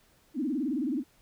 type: tone with vibrato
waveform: sine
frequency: 277.2 Hz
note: C#4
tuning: in tune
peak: -27 dBFS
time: 0.34-1.04 s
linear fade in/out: 50 ms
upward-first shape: sine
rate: 19 Hz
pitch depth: 260 cents each way
effects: pink hiss -64 dBFS RMS until 1.21 s